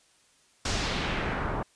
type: noise with low-pass filter sweep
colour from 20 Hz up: pink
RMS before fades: -30 dBFS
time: 0.65-1.63 s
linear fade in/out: 5 ms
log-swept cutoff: 6900 to 1000 Hz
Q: 1.4
effects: white hiss -63 dBFS RMS until 1.75 s + resampled to 22050 Hz